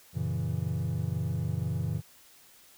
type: chord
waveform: triangle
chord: F# dominant seventh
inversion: none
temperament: equal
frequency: 92.5 / 116.54 / 138.59 / 164.81 Hz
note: F#2 / A#2 / C#3 / E3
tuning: 0 / 0 / 0 / 0 cents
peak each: -32 dBFS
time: 0.13-2.02 s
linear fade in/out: 50 ms
effects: white hiss -57 dBFS RMS until 2.77 s